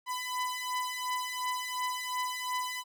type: beating tone pair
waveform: sawtooth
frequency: 1000 / 1002.8 Hz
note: B5 / B5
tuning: +21 / +26 cents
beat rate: 2.8 Hz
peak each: -32 / -31 dBFS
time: 0.06-2.84 s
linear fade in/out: 50 ms
effects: none